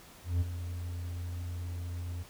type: tone with ADSR envelope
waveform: triangle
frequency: 87.31 Hz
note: F2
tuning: in tune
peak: -22 dBFS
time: 0.24-2.24 s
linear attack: 170 ms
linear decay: 23 ms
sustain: -11 dB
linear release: 24 ms
effects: pink hiss -54 dBFS RMS until 2.29 s